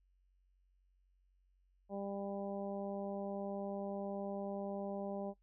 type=harmonic tone; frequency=198.8 Hz; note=G3; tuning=25 cents sharp; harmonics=1 / 2 / 3 / 4 / 5; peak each=-43 / -46 / -43 / -48 / -58 dBFS; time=1.89-5.34 s; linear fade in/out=50 ms; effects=noise-tail reverb RT60 0.1 s tail -17 dB re dry + added 46 Hz sine -70 dBFS peak until 5.42 s